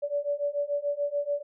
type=beating tone pair; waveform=sine; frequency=573 / 579.9 Hz; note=D5 / D5; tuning=-43 / -22 cents; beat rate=6.9 Hz; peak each=-30 / -29 dBFS; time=0.02-1.43 s; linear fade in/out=20 ms; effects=none